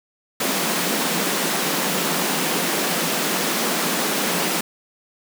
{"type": "high-pass noise", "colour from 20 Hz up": "pink", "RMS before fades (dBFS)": -22, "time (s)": [0.4, 4.61], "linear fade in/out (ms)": 5, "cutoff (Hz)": 160, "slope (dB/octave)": 96, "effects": []}